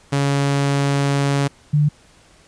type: tone pair in turn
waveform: sawtooth / sine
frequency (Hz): 140.4 / 148.36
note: C#3 / D3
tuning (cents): +22 / +18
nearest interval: minor second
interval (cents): 96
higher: second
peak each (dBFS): -12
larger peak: neither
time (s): 0.12-1.48 / 1.73-1.89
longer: first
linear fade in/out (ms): 10
effects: pink hiss -51 dBFS RMS until 2.47 s + resampled to 22050 Hz